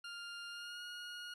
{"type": "tone with pitch glide", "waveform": "20% pulse", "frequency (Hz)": [1403, 1437.5], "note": ["F6", "F6"], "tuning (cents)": [8, 50], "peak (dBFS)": -40, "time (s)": [0.04, 1.34], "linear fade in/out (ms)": 5, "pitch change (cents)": 42, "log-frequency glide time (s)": [0.49, 0.82], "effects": ["low-pass 8000 Hz 12 dB/octave"]}